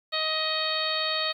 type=harmonic tone; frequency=628 Hz; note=D#5; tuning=16 cents sharp; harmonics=1 / 2 / 3 / 4 / 5 / 6 / 7; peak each=-33 / -33 / -34 / -36 / -35 / -31 / -31 dBFS; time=0.12-1.33 s; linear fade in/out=20 ms; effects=10-bit